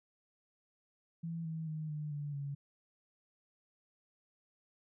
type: tone with pitch steps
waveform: sine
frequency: 166 / 160.72 / 155.6 / 150.65 / 145.85 / 141.21 Hz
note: E3 / E3 / D#3 / D3 / D3 / C#3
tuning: +12 / -44 / 0 / +44 / -12 / +32 cents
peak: -37 dBFS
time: 1.23-2.55 s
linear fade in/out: 10 ms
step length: 220 ms
effects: none